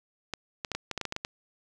clicks, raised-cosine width 0.2 ms, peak -15 dBFS, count 11, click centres 0.337 / 0.648 / 0.717 / 0.75 / 0.913 / 0.977 / 1.013 / 1.053 / 1.124 / 1.164 / 1.249 s, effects none

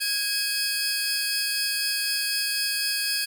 sawtooth tone cluster, 1643 / 2542 / 4423 / 4808 / 5080 Hz, G#6 / D#7 / C#8 / D8 / D#8, -19 / +36 / -5 / +40 / +35 cents, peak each -28 dBFS, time 0-3.26 s, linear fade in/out 20 ms, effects none

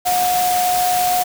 sine tone in noise, 724 Hz, F#5, 38 cents flat, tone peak -15 dBFS, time 0.05-1.24 s, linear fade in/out 20 ms, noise white, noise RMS -23 dBFS, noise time 0.05-1.24 s, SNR +5 dB, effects none

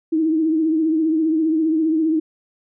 sine tone with vibrato, 317.9 Hz, D#4, 37 cents sharp, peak -15 dBFS, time 0.12-2.2 s, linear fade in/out 10 ms, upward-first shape triangle, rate 15 Hz, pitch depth 68 cents each way, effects none

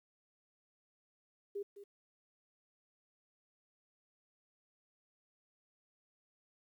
sine tone with echo, 403 Hz, G4, 48 cents sharp, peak -37 dBFS, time 1.55-1.63 s, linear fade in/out 10 ms, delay 210 ms, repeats 1, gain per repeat -12 dB, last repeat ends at 1.84 s, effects 12-bit

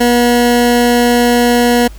20% pulse tone, 240.9 Hz, B3, 43 cents flat, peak -3 dBFS, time 0-1.88 s, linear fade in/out 10 ms, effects added 50 Hz sine -29 dBFS peak until 1.98 s + pink hiss -42 dBFS RMS until 1.98 s

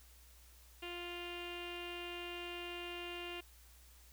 sawtooth tone with low-pass filter, 350 Hz, F4, 4 cents sharp, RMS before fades -45 dBFS, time 0.82-3.41 s, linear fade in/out 10 ms, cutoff 2800 Hz, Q 7, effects added 60 Hz sine -60 dBFS peak until 4.12 s + white hiss -64 dBFS RMS until 4.12 s

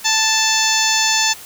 harmonic tone with a mistuned harmonic, 880 Hz, A5, in tune, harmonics 1 / 2 / 3 / 4 / 5 / 6 / 7 / 8, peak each -22 / -22 / -22 / -22 / -22 / -22 / -22 / -22 dBFS, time 0.04-1.34 s, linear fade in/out 20 ms, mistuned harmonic 7, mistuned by +28 cents, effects white hiss -37 dBFS RMS until 1.45 s

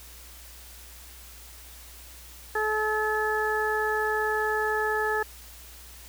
harmonic tone, 430 Hz, A4, 40 cents flat, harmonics 1 / 2 / 3 / 4, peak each -28 / -30 / -33 / -28 dBFS, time 2.55-5.23 s, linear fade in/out 5 ms, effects added 60 Hz sine -48 dBFS peak until 6.08 s + white hiss -48 dBFS RMS until 6.08 s

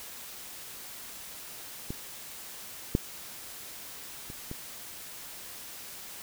clicks, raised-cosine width 3 ms, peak -21 / -10 / -29 / -24 dBFS, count 4, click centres 1.905 / 2.951 / 4.301 / 4.514 s, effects white hiss -44 dBFS RMS until 6.22 s

